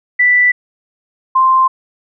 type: tone pair in turn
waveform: sine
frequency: 1975.5 / 1046.5 Hz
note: B6 / C6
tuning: 0 / 0 cents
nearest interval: major seventh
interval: 1100 cents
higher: first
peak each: -7 dBFS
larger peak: neither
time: 0.19-0.52 / 1.35-1.68 s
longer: neither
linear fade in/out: 10 ms
effects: none